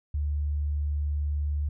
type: tone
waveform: sine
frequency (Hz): 73.4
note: D2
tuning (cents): 0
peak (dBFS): -25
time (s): 0.14-1.69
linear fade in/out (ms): 5
effects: none